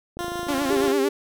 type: click train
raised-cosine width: 2 ms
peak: -23 dBFS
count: 20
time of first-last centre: 0.17-0.879 s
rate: 26.8 Hz
type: tone with tremolo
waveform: 15% pulse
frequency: 349.2 Hz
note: F4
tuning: in tune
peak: -21 dBFS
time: 0.19-0.92 s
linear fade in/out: 0 ms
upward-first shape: triangle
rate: 6.3 Hz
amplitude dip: 25%
type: tone with vibrato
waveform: sawtooth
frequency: 277.2 Hz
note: C#4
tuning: in tune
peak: -19 dBFS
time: 0.48-1.09 s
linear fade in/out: 10 ms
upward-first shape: sine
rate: 8.9 Hz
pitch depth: 84 cents each way
type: tone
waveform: sine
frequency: 400 Hz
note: G4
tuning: 35 cents sharp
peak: -20 dBFS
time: 0.7-1.09 s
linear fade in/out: 5 ms
effects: none